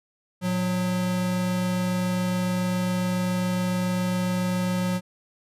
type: tone pair together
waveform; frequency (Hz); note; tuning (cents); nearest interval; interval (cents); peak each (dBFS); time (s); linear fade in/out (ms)
square; 114.4 / 181.6; A#2 / F#3; -32 / -32; minor sixth; 800; -33 / -24; 0.41-5.01; 50
effects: resampled to 32000 Hz